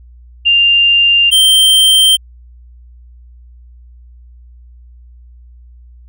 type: tone pair in turn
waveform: sine / square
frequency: 2794 / 3136 Hz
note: F7 / G7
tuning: 0 / 0 cents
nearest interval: major second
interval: 200 cents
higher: second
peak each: -6 dBFS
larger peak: neither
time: 0.45-1.31 / 1.31-2.17 s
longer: neither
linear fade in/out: 20 ms
effects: added 60 Hz sine -36 dBFS peak until 6.08 s